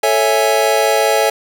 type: chord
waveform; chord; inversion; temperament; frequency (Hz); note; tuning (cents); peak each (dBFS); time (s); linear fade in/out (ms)
square; A major seventh; none; equal; 440 / 554.4 / 659.3 / 830.6; A4 / C#5 / E5 / G#5; 0 / 0 / 0 / 0; -18; 0.03-1.3; 5
effects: none